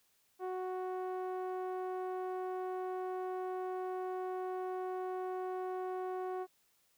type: tone with low-pass filter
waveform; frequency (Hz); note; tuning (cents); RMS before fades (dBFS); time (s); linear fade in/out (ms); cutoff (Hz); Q
sawtooth; 370; F#4; 0; -39; 0.39-6.47; 50; 930; 1.3
effects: white hiss -73 dBFS RMS until 6.97 s